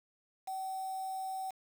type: tone with quantisation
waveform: sine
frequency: 762 Hz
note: G5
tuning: 49 cents flat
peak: -36 dBFS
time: 0.47-1.51 s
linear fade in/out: 10 ms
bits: 8
effects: none